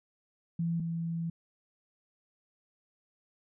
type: tone pair in turn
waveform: sine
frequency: 167.8 / 166.54 Hz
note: E3 / E3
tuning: +31 / +18 cents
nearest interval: unison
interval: 13 cents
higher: first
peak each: -28 / -31 dBFS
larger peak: first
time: 0.59-0.8 / 0.8-1.3 s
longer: second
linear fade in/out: 5 ms
effects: none